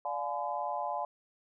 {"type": "chord", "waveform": "sine", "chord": "D diminished seventh", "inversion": "none", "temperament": "just", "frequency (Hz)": [587.3, 704.8, 845.8, 1014.9], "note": ["D5", "F5", "Ab5", "Cb6"], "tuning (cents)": [0, 16, 31, 47], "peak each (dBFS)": [-39, -37, -36, -38], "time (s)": [0.05, 1.05], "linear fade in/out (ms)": 2, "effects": []}